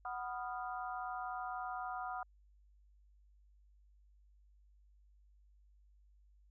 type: harmonic tone with a mistuned harmonic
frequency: 246.9 Hz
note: B3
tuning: in tune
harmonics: 3 / 4 / 5 / 6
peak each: -42 / -47 / -45 / -48 dBFS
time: 0.05-2.23 s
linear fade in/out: 2 ms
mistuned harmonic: 6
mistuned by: -100 cents
effects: added 50 Hz sine -63 dBFS peak until 6.5 s